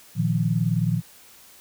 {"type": "chord", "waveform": "sine", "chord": "Bb suspended fourth", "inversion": "none", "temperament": "equal", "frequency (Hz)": [116.54, 155.56, 174.61], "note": ["Bb2", "Eb3", "F3"], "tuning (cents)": [0, 0, 0], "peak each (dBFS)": -24, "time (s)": [0.15, 1.02], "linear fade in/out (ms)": 50, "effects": ["white hiss -50 dBFS RMS until 1.6 s"]}